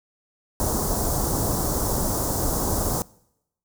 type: band-stop noise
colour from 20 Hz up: pink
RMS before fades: -24 dBFS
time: 0.6-3.02 s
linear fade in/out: 0 ms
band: 1100 to 5800 Hz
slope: 24 dB/octave
effects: noise-tail reverb RT60 0.8 s tail -23 dB re dry